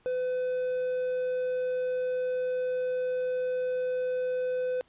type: tone with quantisation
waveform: triangle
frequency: 505 Hz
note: B4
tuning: 39 cents sharp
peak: -25 dBFS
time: 0.06-4.81 s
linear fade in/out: 0 ms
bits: 8
effects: pink hiss -65 dBFS RMS until 4.88 s + resampled to 8000 Hz